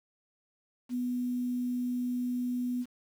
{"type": "tone with quantisation", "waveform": "sine", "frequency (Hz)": 246.9, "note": "B3", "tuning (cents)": 0, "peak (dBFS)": -29, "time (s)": [0.89, 2.86], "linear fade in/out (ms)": 50, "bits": 9, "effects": []}